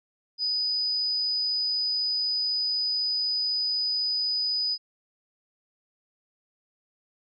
sine tone, 4978 Hz, D#8, in tune, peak -24 dBFS, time 0.38-4.78 s, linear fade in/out 50 ms, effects none

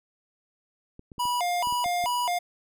clicks, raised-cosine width 3 ms, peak -31 dBFS, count 8, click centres 0.994 / 1.118 / 1.182 / 1.254 / 1.672 / 1.725 / 1.86 / 2.04 s
square tone with vibrato, 830.6 Hz, G#5, in tune, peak -25 dBFS, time 1.19-2.39 s, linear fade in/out 10 ms, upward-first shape square, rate 2.3 Hz, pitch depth 280 cents each way
effects none

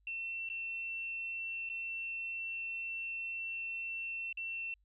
sine tone with dropouts, 2699 Hz, E7, 40 cents sharp, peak -37 dBFS, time 0.07-4.74 s, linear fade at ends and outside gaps 2 ms, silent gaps 0.49-0.499 / 1.691-1.698 / 4.328-4.372 s, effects added 50 Hz sine -68 dBFS peak until 4.84 s

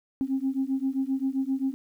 sine beating tone pair, 263.8 / 271.4 Hz, C4 / C#4, +14 / -36 cents, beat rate 7.6 Hz, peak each -27 dBFS, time 0.21-1.74 s, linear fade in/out 0 ms, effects tanh soft clip ceiling -18 dBFS + 10-bit

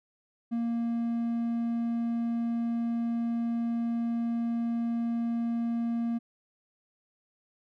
triangle tone, 233.1 Hz, A#3, in tune, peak -25 dBFS, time 0.51-6.19 s, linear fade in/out 20 ms, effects none

